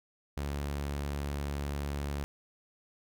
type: tone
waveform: sawtooth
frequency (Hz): 71.4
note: D2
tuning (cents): -48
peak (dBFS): -29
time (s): 0.37-2.24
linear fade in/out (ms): 0
effects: none